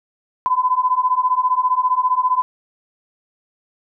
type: beating tone pair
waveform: sine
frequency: 1002 / 1017 Hz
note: B5 / C6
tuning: +25 / -50 cents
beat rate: 15 Hz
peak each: -18 / -17 dBFS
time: 0.46-2.42 s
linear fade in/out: 0 ms
effects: none